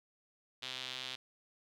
sawtooth tone with band-pass filter, 128.8 Hz, C3, 27 cents flat, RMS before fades -43 dBFS, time 0.62-1.16 s, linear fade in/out 10 ms, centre 3500 Hz, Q 3.1, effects none

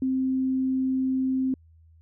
sine tone, 261.6 Hz, C4, in tune, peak -22 dBFS, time 0.02-1.54 s, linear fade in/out 2 ms, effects added 81 Hz sine -52 dBFS peak until 2.01 s

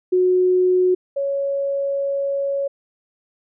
sine tone pair in turn, 365.9 / 556.2 Hz, F#4 / C#5, -19 / +6 cents, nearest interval perfect fifth, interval 725 cents, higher second, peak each -13 / -19 dBFS, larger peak first, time 0.12-0.95 / 1.16-2.68 s, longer second, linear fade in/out 10 ms, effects none

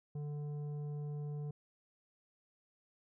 triangle tone with tanh clipping, 147.2 Hz, D3, 4 cents sharp, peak -40 dBFS, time 0.15-1.51 s, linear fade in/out 5 ms, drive 13 dB, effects none

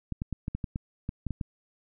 clicks, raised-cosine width 5 ms, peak -19 dBFS, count 11, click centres 0.123 / 0.219 / 0.327 / 0.481 / 0.55 / 0.642 / 0.759 / 1.091 / 1.267 / 1.307 / 1.412 s, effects none

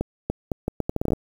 accelerating click train, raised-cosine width 2 ms, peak -10 dBFS, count 13, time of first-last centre 0.01-1.133 s, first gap 290 ms, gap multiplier 0.75, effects 7-bit

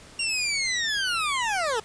20% pulse linear sweep, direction down, 2786 to 415.3 Hz, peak -19 dBFS, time 0.19-1.8 s, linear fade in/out 5 ms, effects pink hiss -48 dBFS RMS until 1.84 s + resampled to 22050 Hz

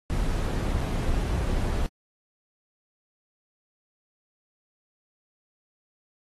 brown noise with dropouts, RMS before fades -26 dBFS, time 0.1-1.86 s, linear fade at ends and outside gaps 0 ms, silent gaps 0.805-0.811 s, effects AAC 32 kbps

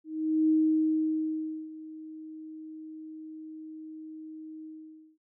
sine tone with ADSR envelope, 313.9 Hz, D#4, 15 cents sharp, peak -20 dBFS, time 0.04-5.18 s, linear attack 450 ms, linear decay 1200 ms, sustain -20 dB, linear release 530 ms, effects none

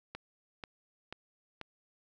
click train, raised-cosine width 0.3 ms, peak -25 dBFS, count 4, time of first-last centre 0.15-1.613 s, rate 2.05 Hz, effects none

